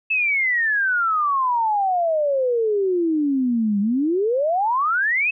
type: exponential two-way sweep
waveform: sine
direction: down then up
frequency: 2642 to 197.3 to 2642 Hz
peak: -17 dBFS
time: 0.1-5.31 s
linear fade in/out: 10 ms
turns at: 3.8 s
effects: none